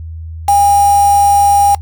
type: tone with quantisation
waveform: sine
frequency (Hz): 808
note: G#5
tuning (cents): -48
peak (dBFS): -6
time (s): 0.48-1.75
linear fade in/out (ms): 5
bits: 3
effects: noise-tail reverb RT60 0.1 s tail -21 dB re dry + added 81 Hz sine -23 dBFS peak until 1.81 s